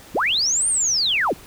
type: linear two-way sweep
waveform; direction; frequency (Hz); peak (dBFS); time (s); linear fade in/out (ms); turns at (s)
sine; up then down; 73.42 to 9100 to 83.4; -17; 0.14-1.34; 20; 0.68
effects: pink hiss -44 dBFS RMS until 1.46 s